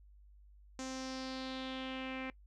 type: tone with low-pass filter sweep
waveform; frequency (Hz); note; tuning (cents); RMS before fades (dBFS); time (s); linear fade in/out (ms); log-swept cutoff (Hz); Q
sawtooth; 261.6; C4; 0; -42; 0.79-2.3; 0; 6700 to 2300; 3.7
effects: noise-tail reverb RT60 0.1 s tail -21 dB re dry + added 50 Hz sine -57 dBFS peak until 2.46 s